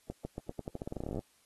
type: accelerating click train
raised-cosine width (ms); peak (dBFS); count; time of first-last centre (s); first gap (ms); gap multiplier
2; -24; 22; 0.1-1.192; 150; 0.87
effects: white hiss -68 dBFS RMS until 1.45 s + AAC 32 kbps